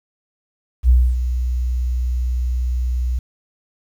sine tone with ADSR envelope, 61.74 Hz, B1, in tune, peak -7 dBFS, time 0.83-3.19 s, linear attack 61 ms, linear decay 260 ms, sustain -10 dB, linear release 4 ms, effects 8-bit

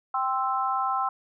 sine chord, C major, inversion second, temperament equal, 784 / 1046.5 / 1318.5 Hz, G5 / C6 / E6, 0 / 0 / 0 cents, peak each -28 dBFS, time 0.14-1.09 s, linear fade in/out 5 ms, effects none

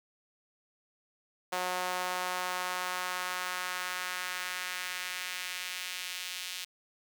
sawtooth tone with high-pass filter sweep, 181.7 Hz, F#3, 31 cents flat, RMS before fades -36 dBFS, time 1.52-6.65 s, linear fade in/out 10 ms, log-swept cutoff 710 to 3100 Hz, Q 1.3, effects none

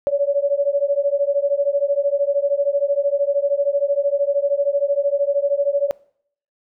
sine beating tone pair, 560 / 573 Hz, C#5 / D5, +18 / -43 cents, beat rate 13 Hz, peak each -19 dBFS, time 0.07-5.91 s, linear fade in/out 0 ms, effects noise-tail reverb RT60 0.6 s tail -23 dB re dry

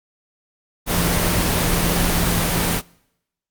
sine tone in noise, 172.8 Hz, F3, 18 cents flat, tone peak -24 dBFS, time 0.86-2.82 s, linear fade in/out 50 ms, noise pink, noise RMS -19 dBFS, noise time 0.86-2.82 s, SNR -8 dB, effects noise-tail reverb RT60 0.8 s tail -25 dB re dry + Opus 24 kbps

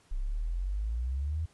sine exponential sweep, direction up, 31.39 to 83.3 Hz, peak -29 dBFS, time 0.11-1.46 s, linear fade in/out 10 ms, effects pink hiss -64 dBFS RMS until 1.53 s + resampled to 24000 Hz

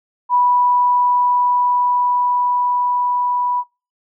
sine tone with level ramp, 983 Hz, B5, 8 cents flat, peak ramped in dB -11 to -16 dBFS, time 0.29-3.64 s, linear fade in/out 50 ms, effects noise-tail reverb RT60 0.3 s tail -22 dB re dry

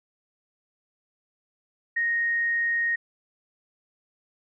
sine tone, 1864.7 Hz, A#6, in tune, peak -22 dBFS, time 1.96-2.96 s, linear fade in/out 10 ms, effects none

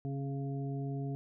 harmonic tone with a mistuned harmonic, 138.59 Hz, C#3, in tune, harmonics 1 / 2 / 3 / 5, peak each -35 / -41 / -45 / -49 dBFS, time 0.05-1.15 s, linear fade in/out 0 ms, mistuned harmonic 2, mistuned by -19 cents, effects none

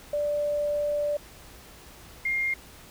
sine tone pair in turn, 587.3 / 2121 Hz, D5 / C7, 0 / +23 cents, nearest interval octave + minor seventh, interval 2223 cents, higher second, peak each -24 dBFS, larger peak neither, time 0.13-1.17 / 2.25-2.54 s, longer first, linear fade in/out 5 ms, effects added 60 Hz sine -55 dBFS peak until 2.9 s + pink hiss -49 dBFS RMS until 2.9 s

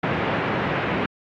pink band-pass noise, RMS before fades -24 dBFS, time 0.03-1.06 s, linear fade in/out 5 ms, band 110 to 2500 Hz, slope 24 dB/octave, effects AAC 48 kbps

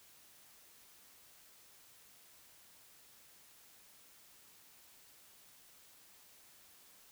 silence, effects white hiss -62 dBFS RMS until 7.11 s

